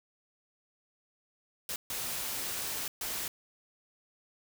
white noise bursts at uneven times, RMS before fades -36 dBFS, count 3, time 1.69-1.76 / 1.9-2.88 / 3.01-3.28 s, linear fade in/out 2 ms, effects none

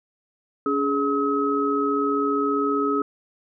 sine tone cluster, 282.2 / 417.3 / 1279 Hz, C#4 / G#4 / D#6, +31 / +8 / +47 cents, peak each -24 dBFS, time 0.66-3.02 s, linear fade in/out 2 ms, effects none

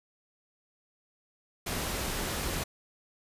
pink noise, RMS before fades -33 dBFS, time 1.66-2.64 s, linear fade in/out 10 ms, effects resampled to 32000 Hz

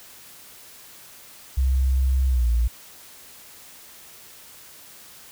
sine tone with pitch glide, 65.41 to 58.27 Hz, C2 to A#1, 0 to 0 cents, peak -17 dBFS, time 1.57-2.68 s, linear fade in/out 10 ms, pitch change -200 cents, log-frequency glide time 2.28-2.48 s, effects white hiss -46 dBFS RMS until 5.31 s

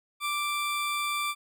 20% pulse tone, 1174.7 Hz, D6, in tune, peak -23 dBFS, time 0.2-1.35 s, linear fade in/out 50 ms, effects none

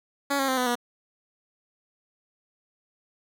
10% pulse tone with pitch steps, 280.8 / 270.5 / 260.5 / 250.9 / 241.6 Hz, C#4 / C#4 / C4 / B3 / B3, +22 / -42 / -7 / +28 / -38 cents, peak -15 dBFS, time 0.3-0.755 s, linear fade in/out 10 ms, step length 91 ms, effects none

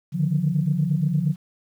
sine tone cluster, 144.3 / 152.9 / 178.1 Hz, D3 / D#3 / F3, -30 / -30 / +34 cents, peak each -23 dBFS, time 0.12-1.36 s, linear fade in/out 50 ms, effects tanh soft clip ceiling -10 dBFS + 9-bit

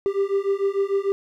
triangle beating tone pair, 392 / 398.7 Hz, G4 / G4, 0 / +29 cents, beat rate 6.7 Hz, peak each -21 / -21 dBFS, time 0.06-1.12 s, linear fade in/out 0 ms, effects none

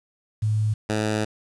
sine / 10% pulse tone pair in turn, 107.5 / 107.5 Hz, A2 / A2, -40 / -40 cents, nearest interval unison, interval 0 cents, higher neither, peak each -19 / -14 dBFS, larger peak second, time 0.42-0.74 / 0.89-1.25 s, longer second, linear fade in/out 10 ms, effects resampled to 22050 Hz + 8-bit

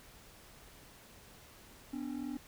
triangle ring-modulated tone, 270.4 Hz, C#4, 43 cents flat, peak -32 dBFS, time 1.93-2.37 s, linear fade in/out 2 ms, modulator 21.4 Hz, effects pink hiss -57 dBFS RMS until 2.47 s

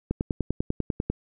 click train, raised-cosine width 3 ms, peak -12 dBFS, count 11, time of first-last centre 0.11-1.1 s, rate 10.1 Hz, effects none

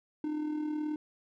triangle tone with amplitude modulation, 303 Hz, D#4, 46 cents flat, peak -27 dBFS, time 0.24-0.96 s, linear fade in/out 2 ms, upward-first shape sine, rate 38.9 Hz, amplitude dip 50%, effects none

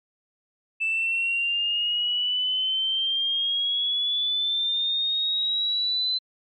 sine exponential sweep, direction up, 2637 to 4053 Hz, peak -21 dBFS, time 0.8-6.19 s, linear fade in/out 20 ms, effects tanh soft clip ceiling -17 dBFS + MP3 32 kbps

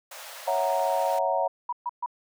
pink high-pass noise, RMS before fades -42 dBFS, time 0.11-1.19 s, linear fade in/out 5 ms, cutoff 520 Hz, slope 96 dB/octave
sine chord, F# dominant seventh, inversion second, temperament equal, 554.4 / 659.3 / 740 / 932.3 Hz, C#5 / E5 / F#5 / A#5, 0 / 0 / 0 / 0 cents, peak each -28 dBFS, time 0.47-1.48 s, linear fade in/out 10 ms
sine tone bursts, 969 Hz, B5, 33 cents flat, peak -26 dBFS, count 3, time 1.69-2.061 s, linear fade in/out 5 ms, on 37 ms, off 130 ms
effects none

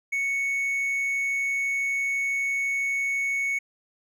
triangle tone, 2217 Hz, C#7, in tune, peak -22 dBFS, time 0.12-3.59 s, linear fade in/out 10 ms, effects none

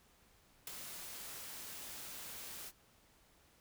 white noise with ADSR envelope, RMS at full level -41 dBFS, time 0.67-2.72 s, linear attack 3 ms, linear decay 11 ms, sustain -7 dB, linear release 46 ms, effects pink hiss -68 dBFS RMS until 3.6 s

